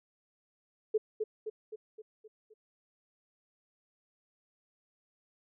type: tone with echo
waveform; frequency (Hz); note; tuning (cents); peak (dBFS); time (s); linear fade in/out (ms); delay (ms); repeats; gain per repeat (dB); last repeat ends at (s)
sine; 432.8; A4; -29; -24; 0.94-0.98; 10; 260; 6; -5; 2.54
effects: none